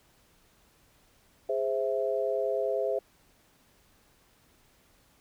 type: chord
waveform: sine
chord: Ab augmented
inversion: none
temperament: equal with one note detuned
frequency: 413.2 / 523.3 / 659.3 Hz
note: Ab4 / C5 / E5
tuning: -9 / 0 / 0 cents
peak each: -31 / -30 / -31 dBFS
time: 1.49-2.99 s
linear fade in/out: 5 ms
effects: pink hiss -64 dBFS RMS until 5.2 s